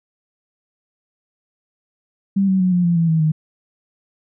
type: tone with pitch steps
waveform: sine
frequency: 196 / 189.65 / 183.51 / 177.57 / 171.81 / 166.25 / 160.87 / 155.66 Hz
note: G3 / F#3 / F#3 / F3 / F3 / E3 / E3 / D#3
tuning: 0 / +43 / -14 / +29 / -28 / +15 / -42 / +1 cents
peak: -13 dBFS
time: 2.36-3.32 s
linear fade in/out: 10 ms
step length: 120 ms
effects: none